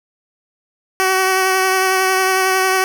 10% pulse tone with vibrato, 377.4 Hz, F#4, 34 cents sharp, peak -5 dBFS, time 1-2.84 s, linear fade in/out 0 ms, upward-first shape triangle, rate 11 Hz, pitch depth 19 cents each way, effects none

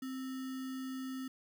sine tone with sample-and-hold, 261.6 Hz, C4, in tune, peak -38 dBFS, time 0.02-1.28 s, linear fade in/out 5 ms, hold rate 1575 Hz, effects none

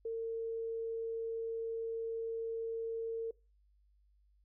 sine tone, 454.4 Hz, A#4, 44 cents flat, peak -35 dBFS, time 0.05-3.31 s, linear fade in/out 5 ms, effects noise-tail reverb RT60 0.3 s tail -23 dB re dry + added 50 Hz sine -66 dBFS peak until 4.44 s

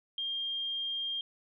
sine tone, 3208 Hz, G7, 39 cents sharp, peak -32 dBFS, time 0.18-1.21 s, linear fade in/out 2 ms, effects none

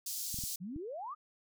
pink high-pass noise, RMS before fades -39 dBFS, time 0.06-0.56 s, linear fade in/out 5 ms, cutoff 4800 Hz, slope 24 dB/octave
clicks, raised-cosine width 5 ms, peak -32 dBFS, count 4, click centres 0.343 / 0.388 / 0.438 / 0.762 s
sine exponential sweep, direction up, 164.81 to 1287 Hz, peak -39 dBFS, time 0.6-1.15 s, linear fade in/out 20 ms
effects none

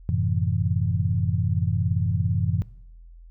sine chord, F# half-diminished seventh, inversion none, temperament equal, 92.5 / 110 / 130.81 / 164.81 Hz, F#2 / A2 / C3 / E3, 0 / 0 / 0 / 0 cents, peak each -24 / -25 / -28 / -28 dBFS, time 0.09-2.62 s, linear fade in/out 0 ms, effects noise-tail reverb RT60 0.8 s tail -21 dB re dry + added 42 Hz sine -43 dBFS peak until 3.3 s

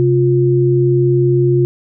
sine tone pair together, 132.2 / 352.9 Hz, C3 / F4, +18 / +18 cents, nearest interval octave + perfect fourth, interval 1700 cents, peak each -12 dBFS, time 0-1.65 s, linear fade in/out 0 ms, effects none

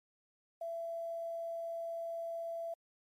sine tone with quantisation, 669 Hz, E5, 25 cents sharp, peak -37 dBFS, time 0.61-2.74 s, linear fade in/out 5 ms, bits 11, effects MP3 64 kbps

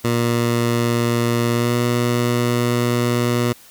15% pulse tone with pitch glide, 118.4 to 120.61 Hz, A#2 to B2, +27 to -41 cents, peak -10 dBFS, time 0.04-3.53 s, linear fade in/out 10 ms, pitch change +32 cents, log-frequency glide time 1.53-1.77 s, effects white hiss -46 dBFS RMS until 3.7 s

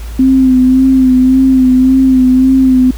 sine tone with vibrato, 259.4 Hz, C4, 15 cents flat, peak -4 dBFS, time 0.19-2.91 s, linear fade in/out 5 ms, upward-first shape sine, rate 1.8 Hz, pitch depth 34 cents each way, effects added 56 Hz sine -20 dBFS peak until 2.97 s + pink hiss -35 dBFS RMS until 2.97 s

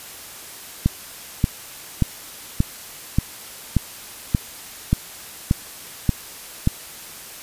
click train, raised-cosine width 5 ms, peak -3 dBFS, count 11, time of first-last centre 0.86-6.674 s, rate 1.72 Hz, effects white hiss -38 dBFS RMS until 7.42 s + resampled to 32000 Hz

